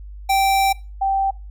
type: tone pair in turn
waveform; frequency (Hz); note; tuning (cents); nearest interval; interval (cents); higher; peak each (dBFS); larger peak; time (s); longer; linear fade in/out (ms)
square / sine; 780 / 780; G5 / G5; -9 / -9; unison; 0; neither; -15 / -16; first; 0.29-0.73 / 1.01-1.31; first; 10
effects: noise-tail reverb RT60 0.3 s tail -22 dB re dry + added 50 Hz sine -33 dBFS peak until 1.5 s

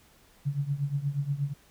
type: tone with tremolo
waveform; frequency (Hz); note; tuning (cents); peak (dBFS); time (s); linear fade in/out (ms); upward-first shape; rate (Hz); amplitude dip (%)
sine; 141.8; C#3; +40; -23; 0.45-1.54; 20; triangle; 8.4; 90
effects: pink hiss -60 dBFS RMS until 1.7 s

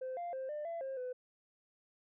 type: tone with pitch steps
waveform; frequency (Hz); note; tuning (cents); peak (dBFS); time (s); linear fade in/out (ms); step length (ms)
sine; 517 / 696 / 526 / 598 / 673 / 534 / 503; C5 / F5 / C5 / D5 / E5 / C5 / B4; -21 / -6 / +9 / +31 / +36 / +35 / +32; -36; 0.01-1.13; 10; 160
effects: tanh soft clip ceiling -36 dBFS

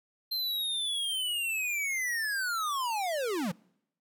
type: linear sweep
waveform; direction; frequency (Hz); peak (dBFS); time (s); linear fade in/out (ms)
square; down; 4160 to 155.56; -30; 0.31-3.52; 10
effects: noise-tail reverb RT60 0.8 s tail -26 dB re dry

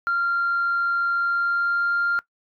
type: tone with pitch glide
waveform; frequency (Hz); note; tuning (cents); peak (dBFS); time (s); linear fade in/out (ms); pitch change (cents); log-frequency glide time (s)
sine; 1387 to 1395.8; F6 to F6; -12 to -1; -18; 0.07-2.19; 0; +11; 1.15-1.95
effects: noise-tail reverb RT60 0.1 s tail -20 dB re dry + tanh soft clip ceiling -16 dBFS

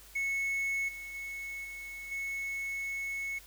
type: tone with level steps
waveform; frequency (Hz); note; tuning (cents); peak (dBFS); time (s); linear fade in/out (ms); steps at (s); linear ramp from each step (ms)
triangle; 2200; C#7; -14; -28 / -39 / -36 / -39 / -32; 0.15-3.39; 10; 0.88 / 1.14 / 1.64 / 2.11; 10
effects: added 50 Hz sine -57 dBFS peak until 3.46 s + white hiss -55 dBFS RMS until 3.46 s

